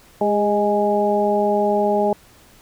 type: harmonic tone with a mistuned harmonic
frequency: 207.3 Hz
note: G#3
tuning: 3 cents flat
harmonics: 1 / 2 / 3 / 4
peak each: -23 / -20 / -20 / -21 dBFS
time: 0.21-2.13 s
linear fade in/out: 2 ms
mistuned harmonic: 2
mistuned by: -28 cents
effects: pink hiss -50 dBFS RMS until 2.61 s